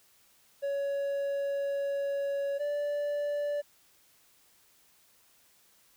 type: tone pair in turn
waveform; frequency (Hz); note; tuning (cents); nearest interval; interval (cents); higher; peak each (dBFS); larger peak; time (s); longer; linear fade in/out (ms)
triangle; 560 / 582.2; C#5 / D5; +18 / -15; minor second; 67; second; -27; neither; 0.62-2.59 / 2.59-3.62; first; 20
effects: white hiss -64 dBFS RMS until 5.96 s